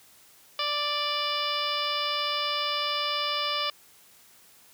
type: harmonic tone with a mistuned harmonic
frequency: 587.3 Hz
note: D5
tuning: in tune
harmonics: 1 / 2 / 3 / 4 / 5 / 6 / 7 / 8 / 9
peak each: -36 / -31 / -40 / -36 / -33 / -33 / -41 / -35 / -39 dBFS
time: 0.59-3.7 s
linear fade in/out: 2 ms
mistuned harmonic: 8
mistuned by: +34 cents
effects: white hiss -56 dBFS RMS until 4.73 s + high-pass 60 Hz 12 dB/octave